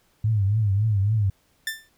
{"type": "tone with vibrato", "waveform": "sine", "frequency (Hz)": 103.83, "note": "G#2", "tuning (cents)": 0, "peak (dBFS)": -18, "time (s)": [0.24, 1.3], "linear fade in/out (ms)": 5, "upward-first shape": "triangle", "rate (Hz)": 3.6, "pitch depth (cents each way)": 150}
{"type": "tone with exponential decay", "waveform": "sawtooth", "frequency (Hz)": 1778, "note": "A6", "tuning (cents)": 18, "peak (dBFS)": -19, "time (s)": [1.67, 1.89], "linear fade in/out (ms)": 2, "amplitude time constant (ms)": 46}
{"effects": ["pink hiss -64 dBFS RMS until 1.97 s"]}